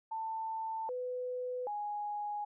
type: tone with pitch steps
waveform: sine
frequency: 890 / 500 / 830 Hz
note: A5 / B4 / G#5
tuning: +20 / +21 / -1 cents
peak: -35 dBFS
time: 0.11-2.45 s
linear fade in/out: 10 ms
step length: 780 ms
effects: none